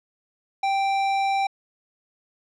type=tone; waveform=square; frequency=784 Hz; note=G5; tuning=in tune; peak=-21 dBFS; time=0.63-1.47 s; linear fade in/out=5 ms; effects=low-pass 4000 Hz 12 dB/octave